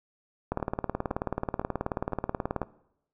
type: two click trains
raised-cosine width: 1 ms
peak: -14 / -24 dBFS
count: 40 / 5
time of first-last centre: 0.52-2.617 / 0.6-2.63 s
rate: 18.6 / 1.97 Hz
effects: noise-tail reverb RT60 0.8 s tail -20 dB re dry